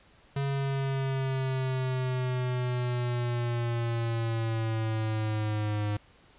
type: linear sweep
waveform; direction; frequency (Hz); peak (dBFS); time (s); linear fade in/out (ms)
square; down; 139.1 to 103.8; -28; 0.36-5.97; 5
effects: pink hiss -59 dBFS RMS until 6.38 s + resampled to 8000 Hz